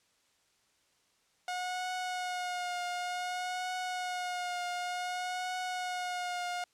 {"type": "tone with vibrato", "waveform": "sawtooth", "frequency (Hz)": 723, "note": "F#5", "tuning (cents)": -40, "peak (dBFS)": -30, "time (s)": [1.48, 6.64], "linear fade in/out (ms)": 2, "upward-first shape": "triangle", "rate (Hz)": 0.55, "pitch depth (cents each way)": 30, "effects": ["white hiss -71 dBFS RMS until 6.73 s", "low-pass 8000 Hz 12 dB/octave"]}